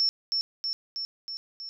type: tone with echo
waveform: sine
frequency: 5400 Hz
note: E8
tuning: 41 cents sharp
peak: -21 dBFS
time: 0-0.09 s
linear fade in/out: 0 ms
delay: 320 ms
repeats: 5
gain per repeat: -3 dB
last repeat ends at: 1.69 s
effects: none